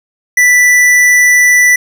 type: tone with tanh clipping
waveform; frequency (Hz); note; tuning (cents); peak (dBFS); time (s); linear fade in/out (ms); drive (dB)
sine; 1975.5; B6; 0; -6; 0.37-1.76; 5; 16
effects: none